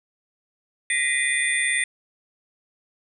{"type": "tone cluster", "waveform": "sine", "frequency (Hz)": [1889, 2027, 2438, 3536, 8900], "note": ["A#6", "B6", "D#7", "A7", "C#9"], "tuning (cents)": [22, 45, -36, 8, 6], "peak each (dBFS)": [-25, -25, -28, -32, -26], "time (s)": [0.9, 1.84], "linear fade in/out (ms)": 2, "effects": []}